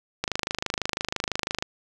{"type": "click train", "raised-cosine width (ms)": 0.2, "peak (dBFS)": -8, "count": 37, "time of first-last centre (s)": [0.24, 1.625], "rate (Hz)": 26, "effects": []}